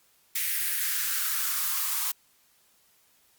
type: noise with high-pass filter sweep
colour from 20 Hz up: blue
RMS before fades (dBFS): -28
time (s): 0.35-2.12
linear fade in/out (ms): 10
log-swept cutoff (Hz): 2000 to 1000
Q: 3.6
effects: white hiss -64 dBFS RMS until 3.38 s + Opus 48 kbps